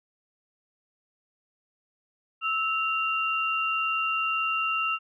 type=tone pair together; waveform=sine; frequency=1307.7 / 2771 Hz; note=E6 / F7; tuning=-14 / -14 cents; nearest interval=octave + minor second; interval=1300 cents; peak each=-27 dBFS; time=2.41-4.99 s; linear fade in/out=50 ms; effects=none